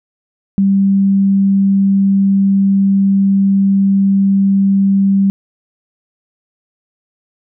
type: tone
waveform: sine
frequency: 196 Hz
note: G3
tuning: in tune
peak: -8 dBFS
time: 0.58-5.3 s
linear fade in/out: 0 ms
effects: none